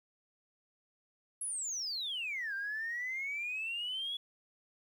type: exponential two-way sweep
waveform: sine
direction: down then up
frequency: 11000 to 1568 to 3404 Hz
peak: -34 dBFS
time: 1.41-4.17 s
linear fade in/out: 5 ms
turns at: 2.54 s
effects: tanh soft clip ceiling -31 dBFS + 11-bit